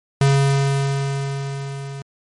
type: tone with level ramp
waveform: square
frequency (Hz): 138.3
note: C#3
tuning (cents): -4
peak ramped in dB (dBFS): -12 to -30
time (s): 0.21-2.02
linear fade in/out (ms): 2
effects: MP3 48 kbps